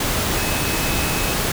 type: tone in noise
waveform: sine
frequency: 2571 Hz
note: E7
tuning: 44 cents flat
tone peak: -30 dBFS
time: 0.37-1.34 s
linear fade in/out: 5 ms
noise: pink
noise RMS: -21 dBFS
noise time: 0-1.52 s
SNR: -12 dB
effects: none